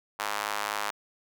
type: tone with high-pass filter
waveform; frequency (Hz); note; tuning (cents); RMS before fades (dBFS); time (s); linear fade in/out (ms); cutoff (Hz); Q
square; 52; G#1; +3; -32; 0.19-0.91; 10; 990; 1.5
effects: none